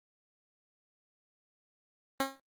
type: tone with exponential decay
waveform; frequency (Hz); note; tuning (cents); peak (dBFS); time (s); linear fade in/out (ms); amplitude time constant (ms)
10% pulse; 270.3; C#4; -44; -17; 2.2-2.4; 1; 42
effects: Opus 32 kbps